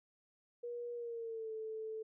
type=tone with pitch glide; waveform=sine; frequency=478.9 to 439.2 Hz; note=A#4 to A4; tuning=+47 to -3 cents; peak=-40 dBFS; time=0.63-2.03 s; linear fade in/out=10 ms; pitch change=-150 cents; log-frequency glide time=0.94-1.52 s; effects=none